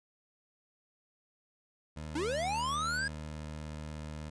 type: tone with pitch glide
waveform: 20% pulse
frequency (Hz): 77 to 76.51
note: D#2 to D#2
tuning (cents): -17 to -29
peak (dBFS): -35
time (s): 1.96-4.3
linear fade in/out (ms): 10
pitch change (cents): -12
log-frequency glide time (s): 2.2-3.74
type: linear sweep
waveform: square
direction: up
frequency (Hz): 277.2 to 1661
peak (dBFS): -32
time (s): 2.15-3.08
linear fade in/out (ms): 5
effects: resampled to 22050 Hz